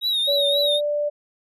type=tone with vibrato; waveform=triangle; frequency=3783 Hz; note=A#7; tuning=25 cents sharp; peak=-18 dBFS; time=0.01-0.81 s; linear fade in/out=50 ms; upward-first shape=triangle; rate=3.8 Hz; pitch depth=87 cents each way
type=tone with pitch glide; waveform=sine; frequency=568 to 588.7 Hz; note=C#5 to D5; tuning=+42 to +4 cents; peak=-20 dBFS; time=0.27-1.1 s; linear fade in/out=20 ms; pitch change=+62 cents; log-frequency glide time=0.52-0.76 s
effects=none